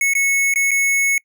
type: tone with dropouts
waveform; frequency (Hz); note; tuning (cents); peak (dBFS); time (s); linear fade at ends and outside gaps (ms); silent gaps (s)
square; 2200; C#7; -14; -15; 0.01-1.18; 2; 0.136-0.151 / 0.539-0.558 / 0.709-0.714
effects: noise-tail reverb RT60 0.1 s tail -25 dB re dry